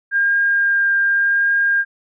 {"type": "tone with vibrato", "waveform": "sine", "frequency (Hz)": 1607, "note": "G6", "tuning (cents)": 43, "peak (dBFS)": -13, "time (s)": [0.11, 1.85], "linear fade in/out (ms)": 50, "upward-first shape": "triangle", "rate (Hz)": 0.87, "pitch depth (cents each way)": 10, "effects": []}